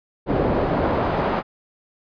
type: noise with band-pass filter sweep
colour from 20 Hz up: brown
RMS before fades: -21 dBFS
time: 0.26-1.43 s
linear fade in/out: 50 ms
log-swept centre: 470 to 930 Hz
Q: 1
effects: resampled to 11025 Hz